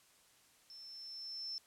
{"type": "tone with level ramp", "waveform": "sine", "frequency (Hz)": 5330, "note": "E8", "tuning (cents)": 18, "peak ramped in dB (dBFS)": [-51, -39], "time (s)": [0.7, 1.58], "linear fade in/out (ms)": 0, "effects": ["white hiss -67 dBFS RMS until 1.66 s", "low-pass 11000 Hz 12 dB/octave"]}